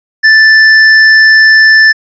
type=tone with tanh clipping; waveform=sine; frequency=1760 Hz; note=A6; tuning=in tune; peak=-3 dBFS; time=0.23-1.93 s; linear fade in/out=20 ms; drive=13 dB; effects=resampled to 16000 Hz